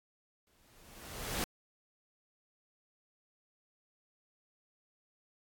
pink noise with exponential growth, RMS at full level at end -33 dBFS, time 0.47-1.44 s, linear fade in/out 0 ms, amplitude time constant 210 ms, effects AAC 64 kbps

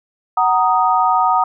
sine chord, D# minor, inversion first, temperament just, 746.7 / 933.4 / 1244.5 Hz, F#5 / A#5 / D#6, +16 / +2 / 0 cents, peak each -16 dBFS, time 0.37-1.44 s, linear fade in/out 5 ms, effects none

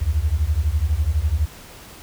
sine beating tone pair, 69.9 / 81.9 Hz, C#2 / E2, +15 / -11 cents, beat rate 12 Hz, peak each -20 dBFS, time 0.01-1.46 s, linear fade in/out 10 ms, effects pink hiss -42 dBFS RMS until 2.02 s

